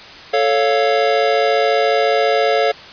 square chord, A augmented, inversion none, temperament equal, 440 / 554.4 / 698.5 Hz, A4 / C#5 / E#5, 0 / 0 / 0 cents, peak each -18 dBFS, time 0.33-2.72 s, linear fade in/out 10 ms, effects white hiss -36 dBFS RMS until 2.92 s + resampled to 11025 Hz

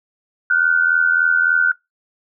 sine tone pair together, 1428 / 1511.5 Hz, F6 / F#6, +38 / +36 cents, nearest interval minor second, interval 98 cents, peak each -15 dBFS, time 0.5-1.72 s, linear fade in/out 5 ms, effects noise-tail reverb RT60 0.2 s tail -25 dB re dry

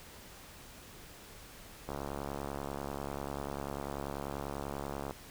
click train, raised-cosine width 1 ms, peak -24 dBFS, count 227, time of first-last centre 1.89-5.109 s, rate 70.2 Hz, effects pink hiss -52 dBFS RMS until 5.3 s

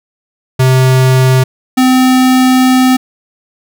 square tone pair in turn, 129.9 / 256.9 Hz, C3 / C4, -12 / -32 cents, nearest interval octave, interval 1180 cents, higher second, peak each -6 dBFS, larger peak neither, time 0.59-1.44 / 1.77-2.97 s, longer second, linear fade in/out 10 ms, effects none

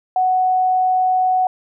sine tone, 742 Hz, F#5, 5 cents sharp, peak -13 dBFS, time 0.16-1.47 s, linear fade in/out 2 ms, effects none

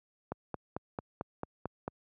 click train, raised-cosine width 1 ms, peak -21 dBFS, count 8, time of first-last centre 0.32-1.879 s, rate 4.49 Hz, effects high-pass 80 Hz 12 dB/octave

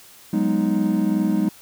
triangle chord, G# minor seventh, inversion third, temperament equal, 185 / 207.7 / 246.9 / 311.1 Hz, F#3 / G#3 / B3 / D#4, 0 / 0 / 0 / 0 cents, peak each -22 / -19 / -25 / -21 dBFS, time 0.33-1.49 s, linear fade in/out 5 ms, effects white hiss -47 dBFS RMS until 1.61 s

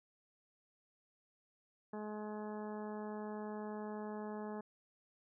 harmonic tone, 211.8 Hz, G#3, 34 cents sharp, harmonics 1 / 2 / 3 / 4 / 5 / 6 / 7 / 8, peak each -44 / -46 / -51 / -50 / -55 / -60 / -64 / -60 dBFS, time 1.93-4.61 s, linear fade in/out 5 ms, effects none

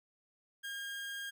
30% pulse tone, 1617 Hz, G#6, 47 cents flat, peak -37 dBFS, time 0.63-1.31 s, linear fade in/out 20 ms, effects none

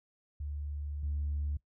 sine tone pair in turn, 73 / 73 Hz, D2 / D2, -10 / -10 cents, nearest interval unison, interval 0 cents, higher neither, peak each -35 / -30 dBFS, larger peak second, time 0.4-1.03 / 1.03-1.57 s, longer first, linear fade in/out 5 ms, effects noise-tail reverb RT60 0.1 s tail -21 dB re dry + tanh soft clip ceiling -27 dBFS

